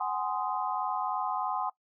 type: chord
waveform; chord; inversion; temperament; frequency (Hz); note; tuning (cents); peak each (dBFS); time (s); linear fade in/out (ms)
sine; Ab dominant seventh; third; just; 747.5 / 830.6 / 1038.3 / 1245.9; Gb5 / Ab5 / C6 / Eb6; +17 / 0 / -14 / +2; -34 / -34 / -34 / -37; 0-1.7; 10
effects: noise-tail reverb RT60 0.1 s tail -19 dB re dry